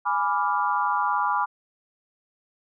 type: chord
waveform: sine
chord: G# diminished seventh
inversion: none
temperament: equal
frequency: 830.6 / 987.8 / 1174.7 / 1396.9 Hz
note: G#5 / B5 / D6 / F6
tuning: 0 / 0 / 0 / 0 cents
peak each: -27 / -25 / -26 / -30 dBFS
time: 0.05-1.46 s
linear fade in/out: 20 ms
effects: none